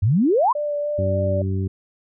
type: exponential sweep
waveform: sine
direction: up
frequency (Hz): 89.3 to 1094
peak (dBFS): -14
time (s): 0.02-0.53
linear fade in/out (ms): 10
type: tone with vibrato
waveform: sine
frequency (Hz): 587.3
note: D5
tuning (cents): 0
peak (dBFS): -21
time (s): 0.55-1.42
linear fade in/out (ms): 5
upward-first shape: sine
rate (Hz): 3.4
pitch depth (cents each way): 15
type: harmonic tone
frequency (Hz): 95.6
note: G2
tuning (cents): -43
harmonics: 1 / 2 / 3 / 4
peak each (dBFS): -21 / -28 / -33 / -32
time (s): 0.98-1.68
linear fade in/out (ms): 10
effects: none